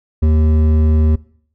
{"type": "tone with hard clipping", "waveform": "sine", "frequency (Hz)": 77.78, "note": "D#2", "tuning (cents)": 0, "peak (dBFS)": -11, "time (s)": [0.22, 1.16], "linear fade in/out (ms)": 10, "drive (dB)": 10, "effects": ["noise-tail reverb RT60 0.6 s tail -22 dB re dry"]}